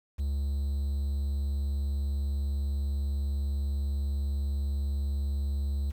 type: tone with quantisation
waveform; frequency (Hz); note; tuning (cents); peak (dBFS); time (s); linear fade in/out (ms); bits
triangle; 70; C#2; +18; -25; 0.18-5.92; 20; 9
effects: none